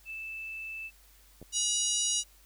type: tone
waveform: sine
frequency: 2637 Hz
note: E7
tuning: in tune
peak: -37 dBFS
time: 0.05-0.91 s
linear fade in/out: 50 ms
type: clicks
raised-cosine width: 2 ms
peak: -34 dBFS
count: 2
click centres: 1.416 / 1.427 s
type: harmonic tone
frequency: 964 Hz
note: B5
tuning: 42 cents flat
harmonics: 3 / 4 / 5 / 6 / 7 / 8 / 9 / 10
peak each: -34 / -36 / -40 / -32 / -32 / -42 / -44 / -37 dBFS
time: 1.52-2.24 s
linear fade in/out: 50 ms
effects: added 49 Hz sine -59 dBFS peak until 2.45 s + white hiss -61 dBFS RMS until 2.45 s